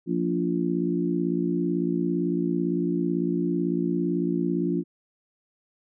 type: harmonic tone with a mistuned harmonic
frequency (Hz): 57.9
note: A#1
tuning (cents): -11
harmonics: 3 / 4 / 5 / 6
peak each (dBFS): -27 / -32 / -27 / -28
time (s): 0.06-4.84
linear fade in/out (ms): 50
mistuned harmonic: 3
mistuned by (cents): +16
effects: none